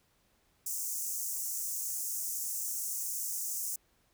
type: high-pass noise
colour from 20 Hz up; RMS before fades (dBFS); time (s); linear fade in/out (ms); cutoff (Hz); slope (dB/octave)
pink; -36; 0.66-3.76; 5; 6100; 48
effects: pink hiss -71 dBFS RMS until 4.13 s